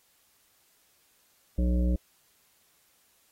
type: harmonic tone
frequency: 60.8 Hz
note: B1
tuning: 26 cents flat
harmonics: 1 / 3 / 5 / 7 / 9 / 10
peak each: -23 / -30 / -35 / -45 / -39 / -51 dBFS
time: 1.58-1.96 s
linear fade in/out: 5 ms
effects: white hiss -66 dBFS RMS until 3.31 s + AAC 48 kbps